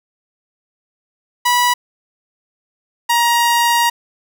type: tone pair in turn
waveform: sawtooth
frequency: 978 / 944.2 Hz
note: B5 / A#5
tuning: -17 / +22 cents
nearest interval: minor second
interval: 61 cents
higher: first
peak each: -8 dBFS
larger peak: neither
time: 1.45-1.74 / 3.09-3.9 s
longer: second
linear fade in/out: 10 ms
effects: none